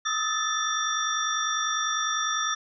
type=tone cluster; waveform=sine; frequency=1252 / 1302 / 1756 / 3547 / 5710 Hz; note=D#6 / E6 / A6 / A7 / F8; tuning=+10 / -22 / -4 / +13 / +37 cents; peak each=-31 dBFS; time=0.05-2.55 s; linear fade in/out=10 ms; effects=none